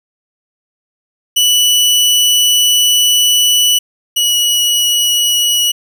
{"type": "tone pair in turn", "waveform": "sawtooth", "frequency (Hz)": [2960, 2924], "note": ["F#7", "F#7"], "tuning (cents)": [0, -21], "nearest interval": "unison", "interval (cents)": 21, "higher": "first", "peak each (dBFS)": [-5, -7], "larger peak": "first", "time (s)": [[1.36, 3.79], [4.16, 5.72]], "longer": "first", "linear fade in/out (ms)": 10, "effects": []}